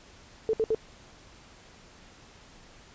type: tone bursts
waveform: sine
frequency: 441.9 Hz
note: A4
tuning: 7 cents sharp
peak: -22 dBFS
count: 3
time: 0.49-0.747 s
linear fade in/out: 0 ms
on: 43 ms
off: 64 ms
effects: pink hiss -53 dBFS RMS until 2.94 s + resampled to 16000 Hz